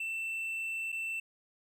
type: tone with dropouts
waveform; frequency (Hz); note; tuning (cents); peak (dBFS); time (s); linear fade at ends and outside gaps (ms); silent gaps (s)
triangle; 2674; E7; +24; -32; 0-1.2; 5; 0.92-0.925
effects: none